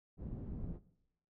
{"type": "low-pass noise", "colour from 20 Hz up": "pink", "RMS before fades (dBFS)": -43, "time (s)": [0.17, 0.8], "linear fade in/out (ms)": 50, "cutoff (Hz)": 250, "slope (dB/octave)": 12, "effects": ["noise-tail reverb RT60 0.8 s tail -18 dB re dry"]}